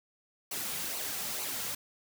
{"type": "noise with flanger", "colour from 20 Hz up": "white", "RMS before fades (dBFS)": -36, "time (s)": [0.51, 1.75], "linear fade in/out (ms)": 5, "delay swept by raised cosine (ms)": [0.57, 3.37], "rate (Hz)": 2.2, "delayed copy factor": -0.55, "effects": []}